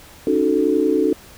sine chord, D# half-diminished seventh, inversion third, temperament equal with one note detuned, 277.2 / 307.7 / 370 / 440 Hz, C#4 / D#4 / F#4 / A4, 0 / -19 / 0 / 0 cents, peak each -22 / -19 / -21 / -19 dBFS, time 0.27-1.13 s, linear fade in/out 2 ms, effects pink hiss -44 dBFS RMS until 1.37 s

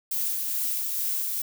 violet noise with tremolo, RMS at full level -27 dBFS, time 0.11-1.42 s, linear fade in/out 5 ms, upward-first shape sine, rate 2.3 Hz, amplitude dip 25%, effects none

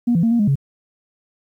sine tone with pitch steps, 239.2 / 168.3 / 228.8 / 235.6 / 207.1 / 138.4 Hz, A#3 / E3 / A#3 / A#3 / G#3 / C#3, +45 / +36 / -32 / +19 / -5 / -2 cents, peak -12 dBFS, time 0.07-0.556 s, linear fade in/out 10 ms, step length 81 ms, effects tanh soft clip ceiling -9 dBFS + 9-bit

